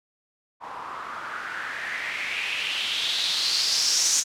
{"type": "noise with low-pass filter sweep", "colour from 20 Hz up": "blue", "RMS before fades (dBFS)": -27, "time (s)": [0.6, 4.24], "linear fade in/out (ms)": 50, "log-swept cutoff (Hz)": [940, 6500], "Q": 4.2, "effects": []}